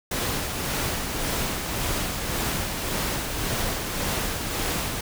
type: noise with tremolo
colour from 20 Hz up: pink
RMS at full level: -26 dBFS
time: 0.11-5.01 s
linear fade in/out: 5 ms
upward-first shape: sine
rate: 1.8 Hz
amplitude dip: 35%
effects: none